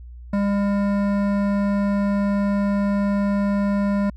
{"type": "tone with hard clipping", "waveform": "triangle", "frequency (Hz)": 201.2, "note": "G3", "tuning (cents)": 45, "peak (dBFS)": -20, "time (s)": [0.33, 4.1], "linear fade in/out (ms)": 5, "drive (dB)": 18, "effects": ["added 60 Hz sine -36 dBFS peak until 4.16 s"]}